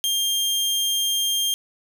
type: tone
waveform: sawtooth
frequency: 3200 Hz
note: G7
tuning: 35 cents sharp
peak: -17 dBFS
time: 0.04-1.54 s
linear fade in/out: 0 ms
effects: none